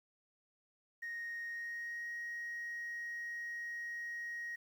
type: tone with pitch glide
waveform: sine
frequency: 1864.7 to 1883.1 Hz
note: A#6 to A#6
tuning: 0 to +17 cents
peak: -38 dBFS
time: 1.02-4.56 s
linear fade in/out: 10 ms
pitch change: +17 cents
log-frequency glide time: 1.5-2.1 s
effects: tanh soft clip ceiling -38 dBFS + 11-bit